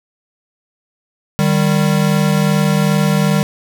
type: tone pair together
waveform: square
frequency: 153.46 / 196 Hz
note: D#3 / G3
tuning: -24 / 0 cents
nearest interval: major third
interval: 424 cents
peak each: -15 dBFS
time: 1.39-3.43 s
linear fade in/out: 0 ms
effects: none